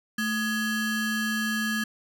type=ring-modulated tone; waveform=square; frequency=729 Hz; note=F#5; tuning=26 cents flat; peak=-23 dBFS; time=0.18-1.84 s; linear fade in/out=5 ms; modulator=949 Hz; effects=none